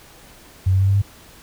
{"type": "tone with pitch steps", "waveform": "sine", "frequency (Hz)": [93.6, 95.18, 96.79, 98.42, 100.09], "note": ["F#2", "F#2", "G2", "G2", "G2"], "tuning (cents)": [20, 49, -21, 7, 37], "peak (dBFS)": -13, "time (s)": [0.66, 1.02], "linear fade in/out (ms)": 10, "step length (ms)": 72, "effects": ["pink hiss -46 dBFS RMS until 1.42 s"]}